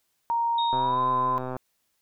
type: tone with pitch glide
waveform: sine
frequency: 932.3 to 1022.6 Hz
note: A#5 to C6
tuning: 0 to -40 cents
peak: -22 dBFS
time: 0.3-1.38 s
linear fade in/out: 0 ms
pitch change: +160 cents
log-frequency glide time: 0.77-1 s
type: tone with exponential decay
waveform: sine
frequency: 3729 Hz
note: A#7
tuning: in tune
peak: -28 dBFS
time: 0.58-1.5 s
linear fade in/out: 5 ms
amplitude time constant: 200 ms
type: click train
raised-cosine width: 1 ms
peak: -19 dBFS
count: 108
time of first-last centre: 0.73-1.566 s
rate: 128 Hz
effects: white hiss -73 dBFS RMS until 2.01 s